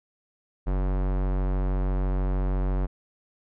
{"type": "tone with low-pass filter", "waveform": "square", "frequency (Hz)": 46.91, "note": "F#1", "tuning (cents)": 25, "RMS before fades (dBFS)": -25, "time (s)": [0.66, 2.87], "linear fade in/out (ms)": 20, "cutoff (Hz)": 1100, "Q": 0.76, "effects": []}